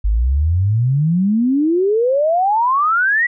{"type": "exponential sweep", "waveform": "sine", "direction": "up", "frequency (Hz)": [49, 1975.5], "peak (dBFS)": -12, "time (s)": [0.04, 3.27], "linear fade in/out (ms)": 10, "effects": []}